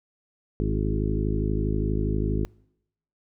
harmonic tone with a mistuned harmonic, 52.4 Hz, G#1, 16 cents sharp, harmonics 1 / 2 / 3 / 4 / 5 / 6 / 7 / 8, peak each -26 / -29 / -31 / -32 / -33 / -34 / -34 / -35 dBFS, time 0.6-2.45 s, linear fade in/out 0 ms, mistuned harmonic 7, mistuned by -21 cents, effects noise-tail reverb RT60 0.8 s tail -26 dB re dry

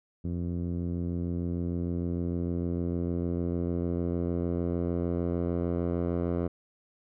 10% pulse tone with low-pass filter sweep, 86.6 Hz, F2, 14 cents flat, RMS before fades -30 dBFS, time 0.24-6.48 s, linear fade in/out 10 ms, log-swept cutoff 210 to 730 Hz, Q 0.82, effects none

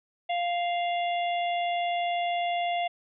harmonic tone with a mistuned harmonic, 698 Hz, F5, 1 cent flat, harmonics 1 / 3 / 4 / 5, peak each -26 / -36 / -38 / -40 dBFS, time 0.29-2.88 s, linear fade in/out 10 ms, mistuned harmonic 5, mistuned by -33 cents, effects none

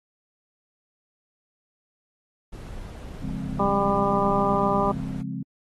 brown noise, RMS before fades -37 dBFS, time 2.52-5.22 s, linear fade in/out 10 ms
sine chord, Db major seventh, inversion none, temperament equal with one note detuned, 138.59 / 174.61 / 207.1 / 261.6 Hz, Db3 / F3 / Ab3 / C4, 0 / 0 / -5 / 0 cents, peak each -34 dBFS, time 3.22-5.43 s, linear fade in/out 5 ms
harmonic tone, 199.2 Hz, G3, 28 cents sharp, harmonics 1 / 2 / 3 / 4 / 5 / 6, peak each -27 / -27 / -27 / -27 / -27 / -27 dBFS, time 3.59-4.92 s, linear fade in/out 10 ms
effects AAC 32 kbps

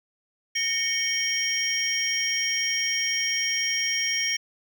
triangle tone cluster, 1843 / 2228 / 3142 / 5610 Hz, A#6 / C#7 / G7 / F8, -20 / +8 / +3 / +7 cents, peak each -31 / -27 / -30 / -25 dBFS, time 0.55-4.37 s, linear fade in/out 10 ms, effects none

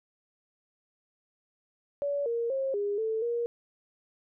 sine tone with pitch steps, 570 / 466.9 / 537 / 407.6 / 442.3 / 472.2 Hz, C#5 / A#4 / C5 / G#4 / A4 / A#4, +48 / +3 / +45 / -32 / +9 / +22 cents, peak -27 dBFS, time 2.02-3.46 s, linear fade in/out 0 ms, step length 240 ms, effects none

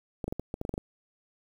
clicks, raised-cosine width 2 ms, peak -19 dBFS, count 10, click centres 0.242 / 0.28 / 0.325 / 0.396 / 0.541 / 0.614 / 0.651 / 0.693 / 0.74 / 0.779 s, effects 8-bit

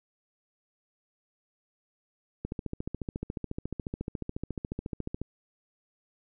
click train, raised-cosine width 3 ms, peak -20 dBFS, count 40, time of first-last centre 2.45-5.216 s, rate 14.1 Hz, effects none

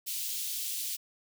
white high-pass noise, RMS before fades -35 dBFS, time 0.06-0.97 s, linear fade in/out 20 ms, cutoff 2900 Hz, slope 24 dB/octave, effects none

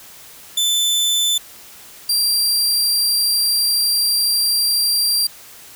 sawtooth tone pair in turn, 3520 / 4733 Hz, A7 / D8, 0 / +13 cents, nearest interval perfect fourth, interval 513 cents, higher second, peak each -12 dBFS, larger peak neither, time 0.57-1.38 / 2.09-5.27 s, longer second, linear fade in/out 5 ms, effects white hiss -41 dBFS RMS until 5.75 s

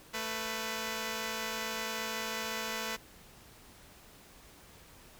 5% pulse tone pair together, 221.4 / 496.8 Hz, A3 / B4, +11 / +10 cents, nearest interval octave + major second, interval 1399 cents, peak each -26 dBFS, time 0.13-2.97 s, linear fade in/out 20 ms, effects pink hiss -56 dBFS RMS until 5.19 s

